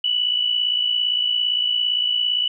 sine tone with amplitude modulation, 2960 Hz, F#7, in tune, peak -15 dBFS, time 0.04-2.48 s, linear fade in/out 5 ms, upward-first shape sine, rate 57.6 Hz, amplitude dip 60%, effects none

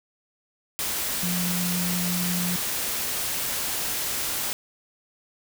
sine tone in noise, 177.8 Hz, F3, 31 cents sharp, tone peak -26 dBFS, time 1.23-2.56 s, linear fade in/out 0 ms, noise white, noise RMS -28 dBFS, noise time 0.79-4.53 s, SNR -1 dB, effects none

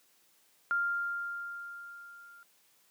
sine tone with level ramp, 1396.9 Hz, F6, in tune, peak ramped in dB -26 to -52 dBFS, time 0.71-2.43 s, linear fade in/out 0 ms, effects white hiss -67 dBFS RMS until 2.9 s + high-pass 150 Hz 12 dB/octave

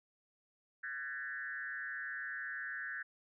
sine tone with frequency modulation, 1656 Hz, G#6, 5 cents flat, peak -39 dBFS, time 0.83-3.03 s, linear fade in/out 10 ms, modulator 138 Hz, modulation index 1.4, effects none

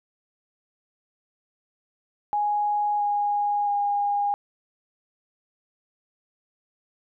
sine tone with pitch steps, 830 / 822.4 / 814.8 Hz, G#5 / G#5 / G#5, -1 / -17 / -33 cents, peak -21 dBFS, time 2.33-4.34 s, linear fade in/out 0 ms, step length 670 ms, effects none

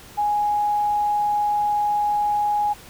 sine tone, 830.6 Hz, G#5, in tune, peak -18 dBFS, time 0.17-2.74 s, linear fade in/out 20 ms, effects pink hiss -44 dBFS RMS until 2.89 s

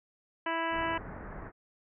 harmonic tone, 329.6 Hz, E4, in tune, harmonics 1 / 2 / 3 / 4 / 5 / 6 / 7 / 8 / 9, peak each -38 / -37 / -33 / -42 / -37 / -41 / -45 / -45 / -45 dBFS, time 0.46-0.98 s, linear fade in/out 5 ms
pink low-pass noise, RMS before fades -43 dBFS, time 0.7-1.52 s, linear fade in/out 50 ms, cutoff 1900 Hz, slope 48 dB/octave
effects none

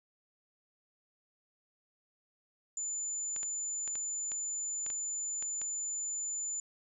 sine tone, 7040 Hz, A8, in tune, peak -34 dBFS, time 2.77-6.6 s, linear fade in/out 2 ms
clicks, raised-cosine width 0.2 ms, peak -28 dBFS, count 9, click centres 3.363 / 3.431 / 3.877 / 3.955 / 4.318 / 4.864 / 4.902 / 5.425 / 5.616 s
effects none

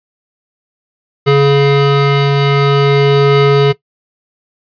square tone pair together, 140.59 / 421.3 Hz, C#3 / G#4, +25 / +25 cents, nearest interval octave + perfect fifth, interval 1900 cents, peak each -10 / -11 dBFS, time 1.26-3.73 s, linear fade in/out 20 ms, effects noise-tail reverb RT60 0.1 s tail -17 dB re dry + resampled to 11025 Hz

